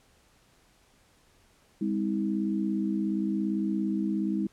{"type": "tone cluster", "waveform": "sine", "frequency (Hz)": [201.8, 259.1, 320], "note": ["G#3", "C4", "D#4"], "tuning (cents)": [-49, -17, 49], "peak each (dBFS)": [-28, -35, -30], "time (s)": [1.81, 4.47], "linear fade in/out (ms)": 5, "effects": ["pink hiss -63 dBFS RMS until 4.52 s", "low-pass 11000 Hz 12 dB/octave"]}